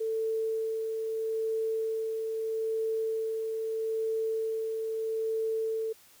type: tone with tremolo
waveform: sine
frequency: 444.5 Hz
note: A4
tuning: 18 cents sharp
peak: -27 dBFS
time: 0-5.93 s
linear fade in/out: 10 ms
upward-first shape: sine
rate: 0.78 Hz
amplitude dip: 30%
effects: white hiss -58 dBFS RMS until 6.2 s